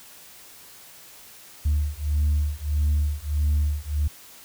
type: beating tone pair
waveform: sine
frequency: 73.42 / 75.02 Hz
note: D2 / D2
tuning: 0 / +37 cents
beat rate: 1.6 Hz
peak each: -22 dBFS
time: 1.65-4.08 s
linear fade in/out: 10 ms
effects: tanh soft clip ceiling -16 dBFS + white hiss -47 dBFS RMS until 4.44 s